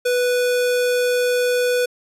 square tone, 493.4 Hz, B4, 2 cents flat, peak -17 dBFS, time 0.05-1.86 s, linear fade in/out 10 ms, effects resampled to 32000 Hz

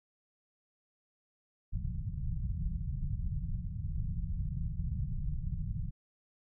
pink low-pass noise, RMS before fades -35 dBFS, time 1.72-5.91 s, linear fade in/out 20 ms, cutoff 170 Hz, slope 48 dB/octave, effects none

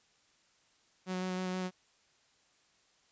sawtooth tone with vibrato, 184.4 Hz, F#3, 6 cents flat, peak -30 dBFS, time 1.06-1.71 s, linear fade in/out 50 ms, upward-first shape square, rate 6.3 Hz, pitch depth 10 cents each way, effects white hiss -69 dBFS RMS until 3.11 s + resampled to 16000 Hz

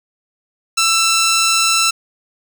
10% pulse tone, 1334 Hz, E6, 20 cents sharp, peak -4 dBFS, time 0.77-1.91 s, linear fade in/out 10 ms, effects none

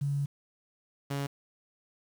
sine / sawtooth tone pair in turn, 141.6 / 140.3 Hz, C#3 / C#3, +37 / +21 cents, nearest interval unison, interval 16 cents, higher first, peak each -27 dBFS, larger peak neither, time 0.01-0.26 / 1.1-1.27 s, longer first, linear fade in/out 10 ms, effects 9-bit

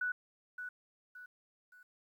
sine tone with echo, 1480 Hz, F#6, in tune, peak -32 dBFS, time 0.01-0.12 s, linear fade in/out 5 ms, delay 570 ms, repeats 3, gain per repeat -8 dB, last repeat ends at 1.83 s, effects 12-bit

